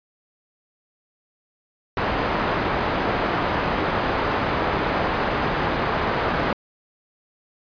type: low-pass noise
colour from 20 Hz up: white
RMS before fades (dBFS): -23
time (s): 1.97-6.53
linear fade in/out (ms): 2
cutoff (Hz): 1200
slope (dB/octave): 12
effects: resampled to 11025 Hz